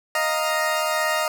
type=chord; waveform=20% pulse; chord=Eb suspended second; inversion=none; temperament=equal; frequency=622.3 / 698.5 / 932.3 Hz; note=Eb5 / F5 / Bb5; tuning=0 / 0 / 0 cents; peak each=-18 / -23 / -22 dBFS; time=0.15-1.28 s; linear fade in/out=2 ms; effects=none